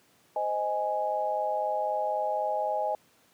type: chord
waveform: sine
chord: Ab major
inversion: first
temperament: just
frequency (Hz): 519.1 / 623 / 830.6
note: C5 / Eb5 / Ab5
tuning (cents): -14 / +2 / 0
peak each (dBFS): -35 / -30 / -29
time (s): 0.36-2.95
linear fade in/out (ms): 2
effects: pink hiss -63 dBFS RMS until 3.33 s + high-pass 150 Hz 12 dB/octave